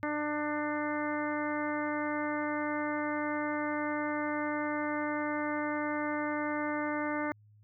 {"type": "harmonic tone", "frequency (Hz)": 298.2, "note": "D4", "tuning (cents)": 27, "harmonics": [1, 2, 3, 4, 5, 6, 7], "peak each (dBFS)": [-34, -37, -39, -40, -41, -42, -42], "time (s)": [0.03, 7.32], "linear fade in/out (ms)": 0, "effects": ["added 105 Hz sine -57 dBFS peak until 7.63 s"]}